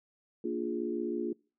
sine chord, Bb dominant seventh, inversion none, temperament equal, 233.1 / 293.7 / 349.2 / 415.3 Hz, Bb3 / D4 / F4 / Ab4, 0 / 0 / 0 / 0 cents, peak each -37 / -38 / -34 / -38 dBFS, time 0.44-1.33 s, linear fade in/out 5 ms, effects noise-tail reverb RT60 0.4 s tail -26 dB re dry

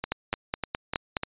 two click trains, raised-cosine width 0.3 ms, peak -10 / -13 dBFS, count 6 / 5, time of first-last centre 0.12-1.168 / 0.04-1.234 s, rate 4.77 / 3.35 Hz, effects resampled to 8000 Hz

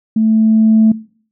sine tone with level ramp, 220 Hz, A3, in tune, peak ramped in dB -9 to -5 dBFS, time 0.16-0.92 s, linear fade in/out 5 ms, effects noise-tail reverb RT60 0.5 s tail -21 dB re dry + tanh soft clip ceiling -2 dBFS

